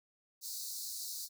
pink high-pass noise, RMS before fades -42 dBFS, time 0.41-1.29 s, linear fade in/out 50 ms, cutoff 4000 Hz, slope 96 dB/octave, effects none

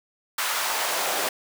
pink noise with high-pass filter sweep, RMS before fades -26 dBFS, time 0.38-1.29 s, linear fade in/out 5 ms, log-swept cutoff 1200 to 520 Hz, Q 1.4, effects none

